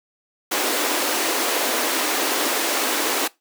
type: high-pass noise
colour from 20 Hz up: pink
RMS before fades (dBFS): -22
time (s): 0.51-3.28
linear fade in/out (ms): 10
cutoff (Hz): 270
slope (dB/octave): 48
effects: noise-tail reverb RT60 0.2 s tail -21 dB re dry